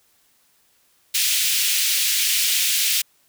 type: high-pass noise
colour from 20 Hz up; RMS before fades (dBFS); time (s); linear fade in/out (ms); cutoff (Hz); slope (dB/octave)
pink; -20; 1.14-3.02; 10; 2500; 24
effects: white hiss -61 dBFS RMS until 3.28 s